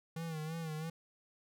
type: tone with vibrato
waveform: square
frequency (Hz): 160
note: D#3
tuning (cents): +49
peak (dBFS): -39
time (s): 0.16-0.9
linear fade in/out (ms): 5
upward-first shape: sine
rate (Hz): 3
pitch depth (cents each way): 69
effects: none